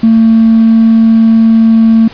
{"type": "tone with hard clipping", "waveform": "sine", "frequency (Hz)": 224.9, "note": "A3", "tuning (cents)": 38, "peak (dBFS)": -3, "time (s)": [0.03, 2.08], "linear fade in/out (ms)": 5, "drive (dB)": 1, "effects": ["pink hiss -32 dBFS RMS until 2.13 s", "resampled to 11025 Hz"]}